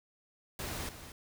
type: noise with echo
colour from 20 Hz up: pink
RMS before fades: -39 dBFS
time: 0.59-0.89 s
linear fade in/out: 2 ms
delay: 230 ms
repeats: 1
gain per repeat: -10 dB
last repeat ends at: 1.12 s
effects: none